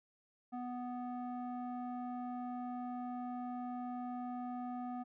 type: tone with low-pass filter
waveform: square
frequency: 246.9 Hz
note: B3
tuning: in tune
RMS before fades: -42 dBFS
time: 0.52-5.04 s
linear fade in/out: 20 ms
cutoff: 940 Hz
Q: 4.7
effects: none